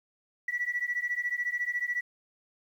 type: beating tone pair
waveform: sine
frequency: 1942 / 1956 Hz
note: B6 / B6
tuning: -30 / -17 cents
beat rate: 14 Hz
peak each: -31 dBFS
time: 0.48-2.01 s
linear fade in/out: 5 ms
effects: tanh soft clip ceiling -21 dBFS + 10-bit